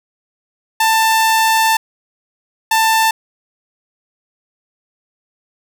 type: tone bursts at uneven times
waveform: sawtooth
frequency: 889 Hz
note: A5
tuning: 18 cents sharp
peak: -7 dBFS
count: 2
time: 0.8-1.77 / 2.71-3.11 s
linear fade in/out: 5 ms
effects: none